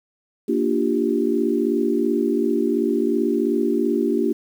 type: chord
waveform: sine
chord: G minor seventh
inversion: first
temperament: equal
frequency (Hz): 233.1 / 293.7 / 349.2 / 392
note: Bb3 / D4 / F4 / G4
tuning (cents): 0 / 0 / 0 / 0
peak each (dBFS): -23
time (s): 0.48-4.33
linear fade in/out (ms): 10
effects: 8-bit